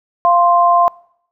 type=tone pair together; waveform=sine; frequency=695.1 / 1046.5 Hz; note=F5 / C6; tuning=-8 / 0 cents; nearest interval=perfect fifth; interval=708 cents; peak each=-11 dBFS; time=0.25-0.88 s; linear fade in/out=0 ms; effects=noise-tail reverb RT60 0.7 s tail -24 dB re dry